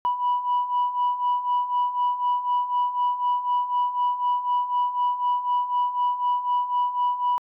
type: beating tone pair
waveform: sine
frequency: 980 / 984 Hz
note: B5 / B5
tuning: -14 / -7 cents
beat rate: 4 Hz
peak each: -26 / -21 dBFS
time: 0.05-7.38 s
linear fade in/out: 0 ms
effects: tanh soft clip ceiling -16 dBFS